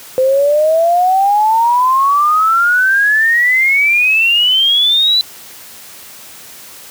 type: exponential sweep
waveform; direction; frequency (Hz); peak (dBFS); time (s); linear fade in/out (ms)
sine; up; 512 to 4019; -8; 0.18-5.21; 0
effects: white hiss -35 dBFS RMS until 6.9 s + high-pass 80 Hz 12 dB/octave